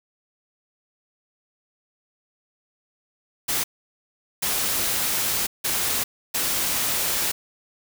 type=noise bursts at uneven times; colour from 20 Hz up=white; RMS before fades=-24 dBFS; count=4; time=3.48-3.64 / 4.42-5.47 / 5.64-6.04 / 6.34-7.32 s; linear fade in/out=10 ms; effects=none